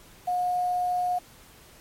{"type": "tone with quantisation", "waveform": "sine", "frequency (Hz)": 720, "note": "F#5", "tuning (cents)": -47, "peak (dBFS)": -23, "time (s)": [0.27, 1.19], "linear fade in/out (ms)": 10, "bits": 8, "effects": ["pink hiss -52 dBFS RMS until 1.8 s", "MP3 64 kbps"]}